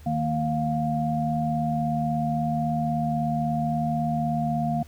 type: tone cluster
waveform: sine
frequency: 154.1 / 230.4 / 703 Hz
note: D#3 / A#3 / F5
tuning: -16 / -20 / +11 cents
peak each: -27 dBFS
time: 0.06-4.83 s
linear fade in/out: 5 ms
effects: added 77 Hz sine -44 dBFS peak until 4.87 s + pink hiss -55 dBFS RMS until 4.87 s